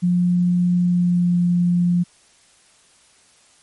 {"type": "tone with pitch glide", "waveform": "sine", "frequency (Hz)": [177.3, 175.47], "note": ["F3", "F3"], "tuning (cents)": [26, 8], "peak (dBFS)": -14, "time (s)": [0.02, 2.04], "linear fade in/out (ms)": 20, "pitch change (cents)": -18, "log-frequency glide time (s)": [0.78, 1.4], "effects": ["white hiss -54 dBFS RMS until 3.62 s", "MP3 48 kbps"]}